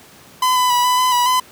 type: tone with pitch steps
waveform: 45% pulse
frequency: 1014 / 1001 / 979 / 997 / 1010 / 977 / 1013 Hz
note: B5 / B5 / B5 / B5 / B5 / B5 / B5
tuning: +45 / +23 / -15 / +16 / +39 / -19 / +44 cents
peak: -13 dBFS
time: 0.42-1.4 s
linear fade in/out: 5 ms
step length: 140 ms
effects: pink hiss -44 dBFS RMS until 1.51 s + high-pass 100 Hz 12 dB/octave